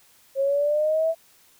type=linear sweep; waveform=sine; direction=up; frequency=538 to 659.3 Hz; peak=-19 dBFS; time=0.35-1.15 s; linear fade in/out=50 ms; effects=white hiss -57 dBFS RMS until 1.59 s